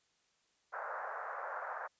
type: band-pass noise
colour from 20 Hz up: white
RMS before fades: -42 dBFS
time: 0.72-1.88 s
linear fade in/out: 20 ms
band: 520 to 1600 Hz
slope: 48 dB/octave
effects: white hiss -75 dBFS RMS until 1.99 s + resampled to 16000 Hz